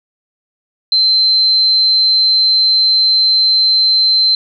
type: tone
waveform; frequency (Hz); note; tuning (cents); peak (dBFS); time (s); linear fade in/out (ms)
sine; 4100; C8; -36; -8; 0.92-4.35; 2
effects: none